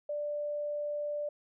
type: tone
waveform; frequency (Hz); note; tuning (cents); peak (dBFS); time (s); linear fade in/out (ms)
sine; 589; D5; +5; -32; 0.09-1.29; 5
effects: none